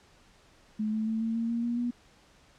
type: tone with pitch steps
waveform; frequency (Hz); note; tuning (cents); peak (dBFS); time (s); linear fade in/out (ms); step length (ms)
sine; 214.7 / 218.3 / 222 / 225.8 / 229.6 / 233.5 / 237.4 / 241.4; A3 / A3 / A3 / A3 / A#3 / A#3 / A#3 / B3; -42 / -13 / +16 / +45 / -26 / +3 / +32 / -39; -27; 0.79-1.91; 10; 140
effects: pink hiss -60 dBFS RMS until 2.58 s + low-pass 7000 Hz 12 dB/octave